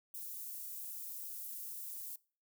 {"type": "high-pass noise", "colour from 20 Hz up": "white", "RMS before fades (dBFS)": -45, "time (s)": [0.14, 2.16], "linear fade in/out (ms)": 5, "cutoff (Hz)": 12000, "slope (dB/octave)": 12, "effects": ["noise-tail reverb RT60 0.4 s tail -23 dB re dry"]}